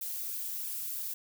violet noise with flanger, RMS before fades -37 dBFS, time 0.01-1.14 s, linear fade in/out 5 ms, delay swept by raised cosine 0.96 to 4.26 ms, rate 3.1 Hz, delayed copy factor -0.8, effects none

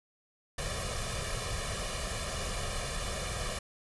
pink noise with comb filter, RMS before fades -35 dBFS, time 0.58-3.59 s, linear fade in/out 5 ms, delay 1.7 ms, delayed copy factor +0.8, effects resampled to 24000 Hz

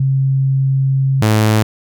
sine / sawtooth tone pair in turn, 134.7 / 108.28 Hz, C#3 / A2, -49 / -27 cents, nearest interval major third, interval 378 cents, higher first, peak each -11 / -6 dBFS, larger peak second, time 0-1.22 / 1.22-1.63 s, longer first, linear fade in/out 5 ms, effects none

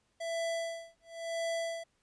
square tone with tremolo, 665 Hz, E5, 15 cents sharp, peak -32 dBFS, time 0.2-1.84 s, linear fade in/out 10 ms, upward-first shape sine, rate 0.96 Hz, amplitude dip 100%, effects pink hiss -75 dBFS RMS until 2.02 s + resampled to 22050 Hz

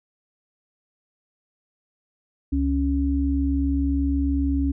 sine tone pair together, 69.3 / 277.2 Hz, C#2 / C#4, 0 / 0 cents, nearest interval 2 octaves, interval 2400 cents, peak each -22 dBFS, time 2.52-4.72 s, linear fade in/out 10 ms, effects none

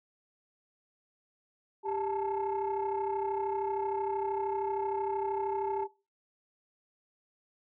sine tone cluster, 394.7 / 866 / 899 Hz, G4 / A5 / A5, +12 / -28 / +37 cents, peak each -32 / -33 / -36 dBFS, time 1.83-5.88 s, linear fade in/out 50 ms, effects noise-tail reverb RT60 0.3 s tail -19 dB re dry + tanh soft clip ceiling -24 dBFS

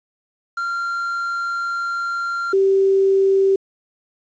triangle / sine tone pair in turn, 1383 / 388.1 Hz, F6 / G4, -17 / -17 cents, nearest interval octave + minor seventh, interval 2200 cents, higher first, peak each -19 / -12 dBFS, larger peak second, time 0.57-2.53 / 2.53-3.56 s, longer first, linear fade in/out 5 ms, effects resampled to 16000 Hz + 8-bit

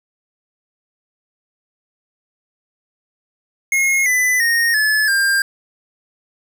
square tone with pitch steps, 2157 / 2001 / 1856.2 / 1721.9 / 1597.4 Hz, C#7 / B6 / A#6 / A6 / G6, -48 / +22 / -8 / -38 / +32 cents, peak -14 dBFS, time 3.72-5.42 s, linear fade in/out 2 ms, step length 340 ms, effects none

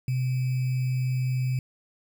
sine tone with sample-and-hold, 128.2 Hz, C3, 35 cents flat, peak -23 dBFS, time 0.08-1.59 s, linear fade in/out 2 ms, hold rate 2450 Hz, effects none

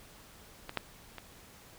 clicks, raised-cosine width 0.3 ms, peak -23 / -14 / -26 dBFS, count 3, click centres 0.694 / 0.773 / 1.183 s, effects pink hiss -55 dBFS RMS until 1.78 s

